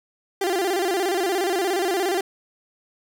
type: tone with vibrato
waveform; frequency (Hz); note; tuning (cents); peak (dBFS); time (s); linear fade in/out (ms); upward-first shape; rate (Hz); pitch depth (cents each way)
30% pulse; 370; F#4; 0; -18; 0.41-2.21; 5; square; 17; 110
effects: none